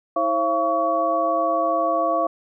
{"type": "tone cluster", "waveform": "sine", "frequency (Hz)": [323.1, 537, 680, 1127], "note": ["E4", "C5", "F5", "C#6"], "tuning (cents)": [-35, 45, -46, 28], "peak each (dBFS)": [-28, -26, -21, -23], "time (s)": [0.16, 2.27], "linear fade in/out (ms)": 5, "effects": []}